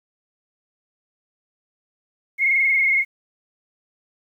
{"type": "tone with frequency modulation", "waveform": "sine", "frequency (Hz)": 2155, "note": "C#7", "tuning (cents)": -49, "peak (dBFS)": -15, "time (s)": [2.38, 3.05], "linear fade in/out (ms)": 50, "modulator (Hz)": 21.5, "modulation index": 2.8, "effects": ["9-bit"]}